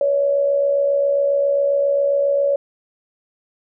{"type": "tone with amplitude modulation", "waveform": "sine", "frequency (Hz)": 564, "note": "C#5", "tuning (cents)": 30, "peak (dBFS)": -12, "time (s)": [0.01, 2.56], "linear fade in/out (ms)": 2, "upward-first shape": "sine", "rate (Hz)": 67.4, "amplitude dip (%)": 50, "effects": []}